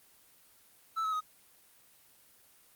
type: tone with pitch steps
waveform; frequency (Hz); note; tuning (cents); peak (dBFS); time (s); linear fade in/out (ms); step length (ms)
triangle; 1318.5 / 1286.9 / 1256.1; E6 / E6 / D#6; 0 / -42 / +16; -28; 0.96-1.209; 20; 83
effects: white hiss -62 dBFS RMS until 2.75 s + Opus 24 kbps